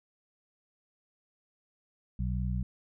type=harmonic tone; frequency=61.74 Hz; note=B1; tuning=in tune; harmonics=1 / 2 / 3; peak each=-31 / -34 / -36 dBFS; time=2.19-2.63 s; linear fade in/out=5 ms; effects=none